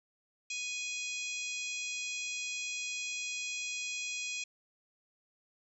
harmonic tone, 830.6 Hz, G#5, in tune, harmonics 3 / 4 / 5 / 6 / 7 / 8 / 9, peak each -38 / -44 / -47 / -50 / -45 / -47 / -46 dBFS, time 0.5-4.44 s, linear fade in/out 5 ms, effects none

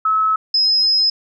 sine tone pair in turn, 1294 / 5102 Hz, E6 / D#8, -32 / +43 cents, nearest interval 2 octaves, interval 2375 cents, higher second, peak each -13 / -12 dBFS, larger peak second, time 0.05-0.36 / 0.54-1.1 s, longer second, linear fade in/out 5 ms, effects none

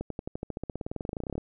accelerating click train, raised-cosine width 2 ms, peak -20 dBFS, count 27, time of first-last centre 0.01-1.38 s, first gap 93 ms, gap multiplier 0.95, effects none

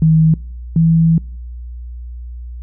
sine tone pair in turn, 159.4 / 164.07 Hz, D#3 / E3, +42 / -8 cents, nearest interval unison, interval 50 cents, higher second, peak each -7 / -8 dBFS, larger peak first, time 0.02-0.34 / 0.76-1.18 s, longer second, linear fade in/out 2 ms, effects noise-tail reverb RT60 0.7 s tail -25 dB re dry + added 60 Hz sine -26 dBFS peak until 2.62 s

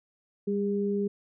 sine tone pair together, 200 / 405.2 Hz, G3 / G#4, +35 / -43 cents, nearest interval octave, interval 1222 cents, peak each -28 dBFS, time 0.47-1.08 s, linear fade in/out 10 ms, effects none

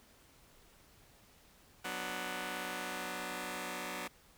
5% pulse chord, B minor, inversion second, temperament just, 185.21 / 246.9 / 296.3 Hz, F#3 / B3 / D4, +2 / 0 / +15 cents, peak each -32 dBFS, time 1.84-4.08 s, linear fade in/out 10 ms, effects pink hiss -63 dBFS RMS until 4.37 s

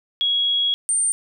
sine tone pair in turn, 3322 / 8869 Hz, G#7 / C#9, 0 / 0 cents, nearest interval octave + perfect fourth, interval 1700 cents, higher second, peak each -17 dBFS, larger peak neither, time 0.21-0.74 / 0.89-1.12 s, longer first, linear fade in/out 0 ms, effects none

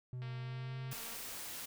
triangle tone with pitch glide, 125.7 to 130.58 Hz, B2 to C3, +31 to -3 cents, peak -38 dBFS, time 0.13-0.93 s, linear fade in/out 0 ms, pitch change +66 cents, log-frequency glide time 0.4-0.78 s
click train, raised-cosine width 0.3 ms, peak -38 dBFS, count 219, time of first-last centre 0.22-1.168 s, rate 230 Hz
white noise, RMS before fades -45 dBFS, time 0.91-1.66 s, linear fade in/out 10 ms
effects none

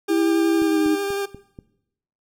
40% pulse tone with vibrato, 399.5 Hz, G4, 33 cents sharp, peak -22 dBFS, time 0.08-1.26 s, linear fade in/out 10 ms, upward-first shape square, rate 11 Hz, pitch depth 11 cents each way
sine tone with pitch glide, 329.6 to 311.1 Hz, E4 to D#4, 0 to 0 cents, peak -17 dBFS, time 0.09-0.96 s, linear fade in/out 20 ms, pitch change -100 cents, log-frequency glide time 0.56-0.83 s
click train, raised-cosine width 3 ms, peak -24 dBFS, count 5, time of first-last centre 0.62-1.589 s, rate 4.13 Hz
effects noise-tail reverb RT60 0.8 s tail -18 dB re dry

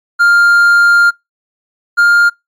triangle tone pair in turn, 1401 / 1406 Hz, F6 / F6, +5 / +11 cents, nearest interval unison, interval 6 cents, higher second, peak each -3 dBFS, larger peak neither, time 0.19-1.11 / 1.97-2.3 s, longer first, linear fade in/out 20 ms, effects noise-tail reverb RT60 0.2 s tail -26 dB re dry + MP3 96 kbps

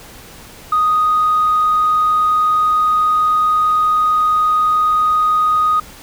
sine tone, 1244.5 Hz, D#6, in tune, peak -10 dBFS, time 0.72-5.8 s, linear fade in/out 5 ms, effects tanh soft clip ceiling -7 dBFS + pink hiss -38 dBFS RMS until 6.02 s

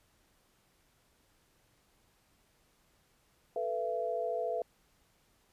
sine chord, A suspended second, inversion none, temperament equal with one note detuned, 440 / 493.9 / 674.7 Hz, A4 / B4 / E5, 0 / 0 / +40 cents, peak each -38 / -36 / -34 dBFS, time 3.56-4.62 s, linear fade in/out 2 ms, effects pink hiss -70 dBFS RMS until 5.52 s + resampled to 32000 Hz

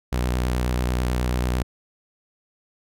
sawtooth tone with vibrato, 61.74 Hz, B1, in tune, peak -17 dBFS, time 0.12-1.63 s, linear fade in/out 10 ms, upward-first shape square, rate 9.2 Hz, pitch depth 27 cents each way, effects none

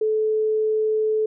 sine tone, 433.6 Hz, A4, 25 cents flat, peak -18 dBFS, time 0.01-1.26 s, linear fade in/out 5 ms, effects none

